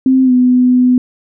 sine tone with pitch glide, 261.6 to 250.4 Hz, C4 to B3, 0 to +24 cents, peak -6 dBFS, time 0.06-0.98 s, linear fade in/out 2 ms, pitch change -76 cents, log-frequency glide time 0.24-0.32 s, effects none

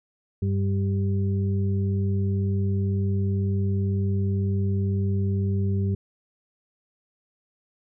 harmonic tone, 98 Hz, G2, in tune, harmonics 1 / 2 / 4, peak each -22 / -28 / -34 dBFS, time 0.42-5.95 s, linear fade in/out 5 ms, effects none

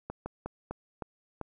slowing click train, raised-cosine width 1 ms, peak -22 dBFS, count 6, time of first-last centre 0.1-1.413 s, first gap 160 ms, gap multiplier 1.25, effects none

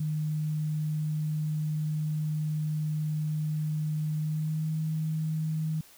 sine tone with pitch glide, 153.4 to 157.17 Hz, D#3 to D#3, -24 to +18 cents, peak -27 dBFS, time 0-5.81 s, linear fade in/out 5 ms, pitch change +42 cents, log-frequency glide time 4.18-4.7 s, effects white hiss -55 dBFS RMS until 5.97 s

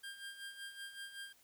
25% pulse tone with tremolo, 1600 Hz, G6, 35 cents sharp, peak -40 dBFS, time 0.03-1.33 s, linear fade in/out 10 ms, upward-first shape sine, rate 5.3 Hz, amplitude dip 65%, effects white hiss -68 dBFS RMS until 1.43 s

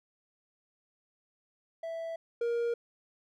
triangle tone pair in turn, 659.3 / 470.4 Hz, E5 / A#4, 0 / +16 cents, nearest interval tritone, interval 584 cents, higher first, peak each -33 / -26 dBFS, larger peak second, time 1.83-2.16 / 2.41-2.74 s, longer neither, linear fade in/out 5 ms, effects none

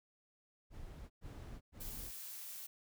brown noise bursts, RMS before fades -49 dBFS, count 3, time 0.7-2.12 s, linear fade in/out 50 ms, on 400 ms, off 110 ms
blue noise, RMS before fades -48 dBFS, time 1.8-2.67 s, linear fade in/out 10 ms
effects none

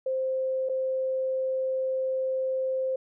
sine tone with dropouts, 523.3 Hz, C5, in tune, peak -25 dBFS, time 0.06-2.96 s, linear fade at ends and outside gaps 5 ms, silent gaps 0.689-0.695 s, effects none

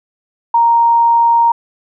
sine tone, 932.3 Hz, A#5, in tune, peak -7 dBFS, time 0.54-1.52 s, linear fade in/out 5 ms, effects none

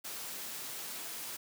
white high-pass noise, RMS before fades -42 dBFS, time 0.04-1.37 s, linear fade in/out 10 ms, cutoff 140 Hz, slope 12 dB/octave, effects none

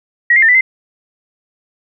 sine tone with pitch steps, 1909 / 2106 / 1805 / 1983 / 2069 Hz, A#6 / C7 / A6 / B6 / C7, +41 / +11 / +44 / +7 / -20 cents, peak -6 dBFS, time 0.3-0.61 s, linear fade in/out 5 ms, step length 62 ms, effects none

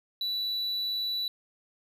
triangle tone, 3951 Hz, B7, in tune, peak -27 dBFS, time 0.21-1.28 s, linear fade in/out 2 ms, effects none

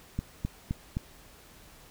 click train, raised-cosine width 5 ms, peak -17 dBFS, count 4, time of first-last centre 0.19-0.969 s, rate 3.85 Hz, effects pink hiss -54 dBFS RMS until 1.9 s

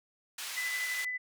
pink band-pass noise, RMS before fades -40 dBFS, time 0.38-1.05 s, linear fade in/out 5 ms, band 1800 to 14000 Hz, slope 12 dB/octave
sine tone with tremolo, 2000 Hz, B6, 21 cents sharp, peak -31 dBFS, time 0.56-1.18 s, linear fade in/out 20 ms, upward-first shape sine, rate 12 Hz, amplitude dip 30%
effects none

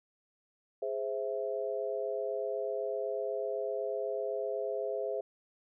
sine chord, Ab augmented, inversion none, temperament equal, 415.3 / 523.3 / 659.3 Hz, Ab4 / C5 / E5, 0 / 0 / 0 cents, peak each -36 / -36 / -37 dBFS, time 0.82-5.21 s, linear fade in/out 5 ms, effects none

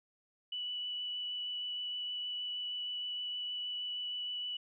sine tone with vibrato, 2960 Hz, F#7, in tune, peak -36 dBFS, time 0.52-4.57 s, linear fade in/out 5 ms, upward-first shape triangle, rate 6.4 Hz, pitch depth 10 cents each way, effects none

